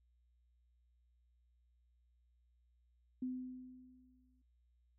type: tone with exponential decay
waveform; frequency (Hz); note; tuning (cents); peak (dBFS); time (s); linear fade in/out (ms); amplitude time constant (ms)
sine; 254.6; C4; -47; -36; 3.22-4.42; 5; 260
effects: added 60 Hz sine -70 dBFS peak until 4.98 s

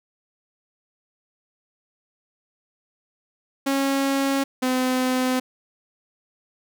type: tone pair in turn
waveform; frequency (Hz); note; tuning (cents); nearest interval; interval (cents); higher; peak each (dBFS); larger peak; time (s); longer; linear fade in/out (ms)
sawtooth; 273.9 / 255.7; C#4 / C4; -21 / -40; minor second; 119; first; -16; neither; 3.66-4.44 / 4.62-5.4; neither; 10
effects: none

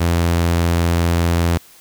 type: tone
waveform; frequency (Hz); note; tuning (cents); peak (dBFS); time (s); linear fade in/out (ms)
sawtooth; 85; F2; -46; -10; 0-1.58; 10
effects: white hiss -46 dBFS RMS until 1.8 s

